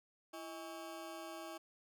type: ring-modulated tone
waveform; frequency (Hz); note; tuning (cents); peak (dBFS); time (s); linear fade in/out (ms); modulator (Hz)
25% pulse; 484.5; B4; -33; -39; 0.33-1.58; 10; 150
effects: none